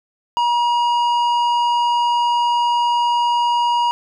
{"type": "tone with tanh clipping", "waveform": "triangle", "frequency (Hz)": 955, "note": "A#5", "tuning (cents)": 42, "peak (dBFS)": -16, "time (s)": [0.37, 3.91], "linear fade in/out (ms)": 0, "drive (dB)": 14, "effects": []}